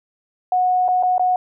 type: tone with dropouts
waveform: sine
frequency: 732 Hz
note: F#5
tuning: 19 cents flat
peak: -14 dBFS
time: 0.52-1.36 s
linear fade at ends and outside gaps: 2 ms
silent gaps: 0.881-0.886 / 1.027-1.033 / 1.181-1.195 s
effects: none